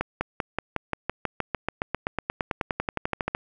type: accelerating click train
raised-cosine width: 0.5 ms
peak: -10 dBFS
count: 28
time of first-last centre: 0.01-3.349 s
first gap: 200 ms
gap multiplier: 0.96
effects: none